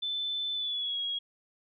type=tone with pitch glide; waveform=sine; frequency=3520 to 3303 Hz; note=A7 to G#7; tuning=0 to -10 cents; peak=-30 dBFS; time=0.02-1.19 s; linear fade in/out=10 ms; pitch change=-110 cents; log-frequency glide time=0.54-0.99 s; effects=none